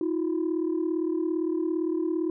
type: tone pair together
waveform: sine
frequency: 320.4 / 358 Hz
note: E4 / F4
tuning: -49 / +43 cents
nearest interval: major second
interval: 192 cents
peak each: -25 / -27 dBFS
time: 0.01-2.3 s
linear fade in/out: 2 ms
effects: tanh soft clip ceiling -20 dBFS